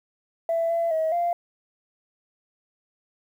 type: tone with pitch steps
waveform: sine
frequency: 665 / 673 / 638 / 693 Hz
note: E5 / E5 / D#5 / F5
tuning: +15 / +36 / +43 / -14 cents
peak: -20 dBFS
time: 0.49-1.33 s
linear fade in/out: 2 ms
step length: 210 ms
effects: tanh soft clip ceiling -17 dBFS + 9-bit